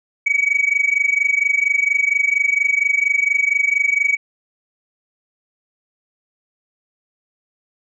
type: tone with amplitude modulation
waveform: sine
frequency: 2265 Hz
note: C#7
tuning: 37 cents sharp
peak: -9 dBFS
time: 0.26-4.17 s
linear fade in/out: 10 ms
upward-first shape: sine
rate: 24.3 Hz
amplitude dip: 90%
effects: tanh soft clip ceiling -9 dBFS